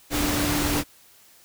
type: tone in noise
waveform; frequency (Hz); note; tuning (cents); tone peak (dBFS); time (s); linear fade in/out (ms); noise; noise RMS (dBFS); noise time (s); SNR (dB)
sine; 293.7; D4; 0; -26; 0.1-0.84; 50; pink; -25; 0.1-0.84; -4
effects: white hiss -54 dBFS RMS until 1.44 s